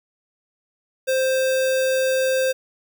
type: tone with sample-and-hold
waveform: sine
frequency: 523.3 Hz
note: C5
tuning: in tune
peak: -17 dBFS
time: 1.07-2.53 s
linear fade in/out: 20 ms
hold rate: 2100 Hz
effects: none